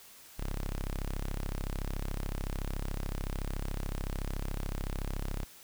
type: tone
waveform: sawtooth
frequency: 33.75 Hz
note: C#1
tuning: 45 cents flat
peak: -29 dBFS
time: 0.38-5.45 s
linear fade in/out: 20 ms
effects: white hiss -54 dBFS RMS until 5.63 s